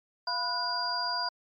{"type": "tone cluster", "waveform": "sine", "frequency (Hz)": [694, 990, 1458, 4795], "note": ["F5", "B5", "F#6", "D8"], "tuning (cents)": [-11, 4, -26, 35], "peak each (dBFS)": [-37, -33, -37, -31], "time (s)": [0.27, 1.29], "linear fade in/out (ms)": 5, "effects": ["MP3 64 kbps"]}